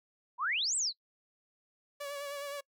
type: exponential two-way sweep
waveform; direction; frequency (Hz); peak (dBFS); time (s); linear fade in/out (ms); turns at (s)
sine; up then down; 919 to 8350 to 3856; -29; 0.38-0.93; 50; 0.76
type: tone with vibrato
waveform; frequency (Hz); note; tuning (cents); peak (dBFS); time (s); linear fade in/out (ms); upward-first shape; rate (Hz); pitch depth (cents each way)
sawtooth; 569; C#5; +45; -34; 2-2.61; 10; sine; 9.6; 34
effects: noise-tail reverb RT60 0.1 s tail -25 dB re dry